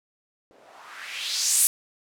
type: noise with low-pass filter sweep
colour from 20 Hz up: violet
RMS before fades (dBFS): -27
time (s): 0.51-1.67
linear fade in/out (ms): 0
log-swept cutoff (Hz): 410 to 11000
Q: 2.4
effects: none